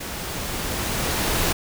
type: noise with level ramp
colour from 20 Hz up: pink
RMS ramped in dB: -32 to -21 dBFS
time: 0-1.53 s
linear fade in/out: 10 ms
effects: none